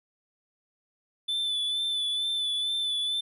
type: tone with vibrato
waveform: triangle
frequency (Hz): 3500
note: A7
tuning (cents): -10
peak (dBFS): -25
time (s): 1.28-3.21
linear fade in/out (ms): 10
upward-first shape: sine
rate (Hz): 2.2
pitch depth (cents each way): 30
effects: resampled to 32000 Hz